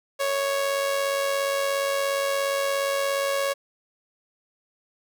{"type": "tone with amplitude modulation", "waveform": "sawtooth", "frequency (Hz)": 554.4, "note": "C#5", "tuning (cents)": 0, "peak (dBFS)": -17, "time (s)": [0.19, 3.54], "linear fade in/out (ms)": 20, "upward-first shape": "sine", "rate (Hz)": 97.1, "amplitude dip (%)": 45, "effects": []}